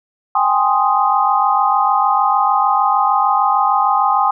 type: chord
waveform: sine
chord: Ab major seventh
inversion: third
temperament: equal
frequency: 784 / 830.6 / 1046.5 / 1244.5 Hz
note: G5 / Ab5 / C6 / Eb6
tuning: 0 / 0 / 0 / 0 cents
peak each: -17 dBFS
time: 0.35-4.31 s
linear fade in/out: 5 ms
effects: none